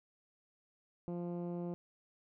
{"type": "tone with low-pass filter", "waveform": "10% pulse", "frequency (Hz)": 174.1, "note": "F3", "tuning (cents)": -5, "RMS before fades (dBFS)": -40, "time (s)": [1.08, 1.74], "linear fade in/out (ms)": 0, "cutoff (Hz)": 360, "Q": 0.63, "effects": []}